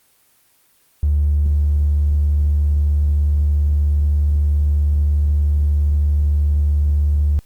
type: tone with tanh clipping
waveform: triangle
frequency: 73.42 Hz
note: D2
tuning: in tune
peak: -12 dBFS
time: 1.03-7.39 s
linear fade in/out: 0 ms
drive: 1 dB
effects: white hiss -57 dBFS RMS until 7.45 s + Opus 24 kbps